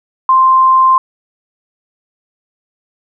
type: tone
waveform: sine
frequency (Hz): 1046.5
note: C6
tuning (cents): 0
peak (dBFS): -5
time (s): 0.29-0.98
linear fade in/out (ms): 2
effects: none